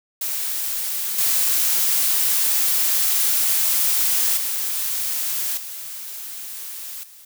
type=noise with level steps; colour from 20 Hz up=blue; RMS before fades=-25 / -19 / -24 / -33 / -45 dBFS; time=0.21-7.25 s; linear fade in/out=5 ms; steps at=1.18 / 4.37 / 5.57 / 7.03 s; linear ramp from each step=5 ms; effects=none